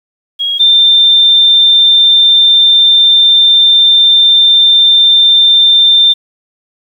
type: tone pair in turn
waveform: sine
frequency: 3290 / 3584 Hz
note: G#7 / A7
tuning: -17 / +31 cents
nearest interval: minor second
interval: 148 cents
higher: second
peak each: -11 / -3 dBFS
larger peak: second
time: 0.39-0.59 / 0.59-6.14 s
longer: second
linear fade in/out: 20 ms
effects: 7-bit